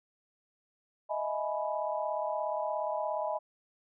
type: chord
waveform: sine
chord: E major seventh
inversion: third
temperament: equal with one note detuned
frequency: 622.3 / 659.3 / 841.7 / 987.8 Hz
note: D#5 / E5 / G#5 / B5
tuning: 0 / 0 / +23 / 0 cents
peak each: -34 / -38 / -36 / -37 dBFS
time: 1.09-3.39 s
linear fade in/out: 20 ms
effects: none